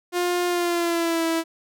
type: tone with pitch glide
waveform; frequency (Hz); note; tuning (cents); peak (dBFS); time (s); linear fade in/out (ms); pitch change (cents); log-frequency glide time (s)
sawtooth; 354 to 328.4; F4 to E4; +23 to -6; -17; 0.12-1.44; 50; -129; 0.47-1.25
effects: none